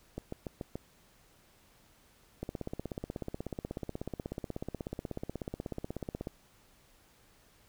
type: two click trains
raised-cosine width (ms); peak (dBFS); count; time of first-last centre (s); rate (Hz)
2; -23 / -24; 64 / 5; 2.43-6.271 / 0.18-0.756; 16.4 / 6.95
effects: pink hiss -64 dBFS RMS until 7.68 s